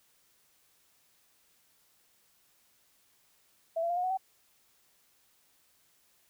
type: tone with pitch steps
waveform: sine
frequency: 659.3 / 679 / 699.3 / 720.2 / 741.8 / 763.9 Hz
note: E5 / F5 / F5 / F#5 / F#5 / G5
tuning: 0 / -49 / +2 / -47 / +4 / -45 cents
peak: -28 dBFS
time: 3.76-4.174 s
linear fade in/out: 10 ms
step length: 69 ms
effects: white hiss -68 dBFS RMS until 6.29 s